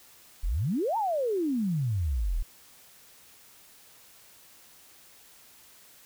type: exponential two-way sweep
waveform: sine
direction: up then down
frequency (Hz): 34.26 to 932.3 to 34.26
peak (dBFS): -25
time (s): 0.43-2.43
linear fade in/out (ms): 10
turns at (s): 0.97
effects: white hiss -55 dBFS RMS until 6.05 s